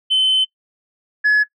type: tone pair in turn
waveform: sine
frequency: 3060 / 1698.6 Hz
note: G7 / G#6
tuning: -42 / +39 cents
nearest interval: minor seventh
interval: 1019 cents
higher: first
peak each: -11 / -8 dBFS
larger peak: second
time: 0.1-0.45 / 1.24-1.44 s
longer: first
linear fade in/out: 20 ms
effects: noise-tail reverb RT60 0.1 s tail -21 dB re dry + tanh soft clip ceiling -10 dBFS